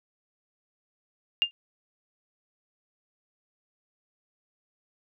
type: tone with exponential decay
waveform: sine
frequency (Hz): 2808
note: F7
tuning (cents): +9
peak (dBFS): -15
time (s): 1.42-1.51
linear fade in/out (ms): 0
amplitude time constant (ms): 19
effects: none